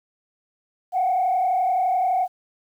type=tone with frequency modulation; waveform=sine; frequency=739 Hz; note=F#5; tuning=2 cents flat; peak=-17 dBFS; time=0.92-2.28 s; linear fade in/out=50 ms; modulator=31.7 Hz; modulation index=0.95; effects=tanh soft clip ceiling -14 dBFS + 9-bit